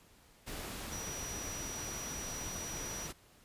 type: tone in noise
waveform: sine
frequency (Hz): 5830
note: F#8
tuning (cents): -26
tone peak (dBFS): -42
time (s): 0.91-3.08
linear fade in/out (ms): 20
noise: pink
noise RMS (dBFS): -43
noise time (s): 0.46-3.13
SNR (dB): -2
effects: pink hiss -63 dBFS RMS until 3.44 s + resampled to 32000 Hz